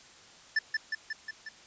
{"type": "tone with echo", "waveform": "square", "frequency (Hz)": 1760, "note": "A6", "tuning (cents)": 0, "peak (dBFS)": -24, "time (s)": [0.56, 0.59], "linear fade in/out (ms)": 5, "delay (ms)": 180, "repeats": 5, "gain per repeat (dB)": -3, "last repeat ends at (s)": 1.49, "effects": ["white hiss -54 dBFS RMS until 1.66 s", "resampled to 16000 Hz"]}